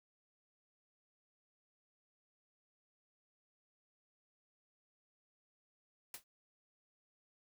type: noise with exponential decay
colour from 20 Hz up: white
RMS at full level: -42 dBFS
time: 6.14-6.24 s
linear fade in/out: 2 ms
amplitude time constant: 21 ms
effects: none